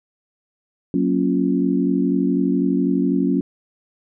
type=chord; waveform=sine; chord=Gb major seventh; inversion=none; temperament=equal; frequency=185 / 233.1 / 277.2 / 349.2 Hz; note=Gb3 / Bb3 / Db4 / F4; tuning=0 / 0 / 0 / 0 cents; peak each=-21 / -23 / -19 / -25 dBFS; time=0.94-3.41 s; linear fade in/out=2 ms; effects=none